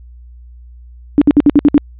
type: tone bursts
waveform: sine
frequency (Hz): 290.3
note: D4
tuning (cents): -20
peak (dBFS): -3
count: 7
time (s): 1.18-1.779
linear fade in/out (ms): 0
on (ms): 35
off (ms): 59
effects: added 60 Hz sine -34 dBFS peak until 1.99 s + resampled to 8000 Hz